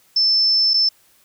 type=tone with dropouts; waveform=sine; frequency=5290 Hz; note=E8; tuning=5 cents sharp; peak=-13 dBFS; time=0.16-0.89 s; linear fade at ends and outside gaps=5 ms; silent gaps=0.736-0.74 s; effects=white hiss -56 dBFS RMS until 1.24 s